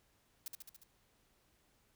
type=noise with echo; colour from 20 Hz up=blue; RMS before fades=-43 dBFS; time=0.46-0.48 s; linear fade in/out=2 ms; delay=71 ms; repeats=5; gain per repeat=-3 dB; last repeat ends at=0.835 s; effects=pink hiss -73 dBFS RMS until 1.95 s